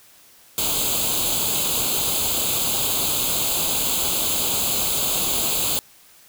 white noise with comb filter, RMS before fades -22 dBFS, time 0.58-5.79 s, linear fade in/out 0 ms, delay 0.27 ms, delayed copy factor +0.85, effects white hiss -51 dBFS RMS until 6.28 s

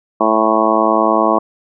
harmonic tone, 110 Hz, A2, in tune, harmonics 2 / 3 / 4 / 5 / 6 / 7 / 8 / 9 / 10, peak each -21 / -18 / -22 / -20 / -17 / -21 / -22 / -19 / -17 dBFS, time 0.2-1.39 s, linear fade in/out 10 ms, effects none

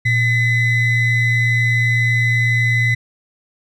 triangle ring-modulated tone, 953 Hz, A#5, 38 cents sharp, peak -8 dBFS, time 0.05-2.95 s, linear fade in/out 10 ms, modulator 1070 Hz, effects none

